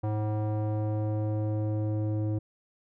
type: tone with low-pass filter sweep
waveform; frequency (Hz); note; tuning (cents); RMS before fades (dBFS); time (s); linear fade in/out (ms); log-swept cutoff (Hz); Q
square; 106.9; A2; -49; -29; 0.03-2.39; 10; 790 to 420; 1.6
effects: none